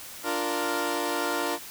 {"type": "chord", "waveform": "15% pulse", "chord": "Bb major", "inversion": "first", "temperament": "equal", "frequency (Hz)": [293.7, 349.2, 466.2], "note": ["D4", "F4", "Bb4"], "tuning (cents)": [0, 0, 0], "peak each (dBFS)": [-25, -24, -25], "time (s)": [0.23, 1.59], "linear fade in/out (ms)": 50, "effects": ["white hiss -42 dBFS RMS until 1.7 s"]}